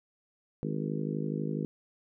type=harmonic tone with a mistuned harmonic; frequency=52.1 Hz; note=G#1; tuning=6 cents sharp; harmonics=3 / 4 / 5 / 6 / 7 / 8 / 9; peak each=-34 / -36 / -38 / -40 / -41 / -42 / -43 dBFS; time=0.63-1.65 s; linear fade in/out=0 ms; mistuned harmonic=9; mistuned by=+26 cents; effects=none